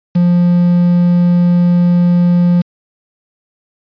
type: tone with quantisation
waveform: triangle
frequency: 175.4 Hz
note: F3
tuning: 8 cents sharp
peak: -5 dBFS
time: 0.15-2.62 s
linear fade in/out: 10 ms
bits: 5
effects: resampled to 11025 Hz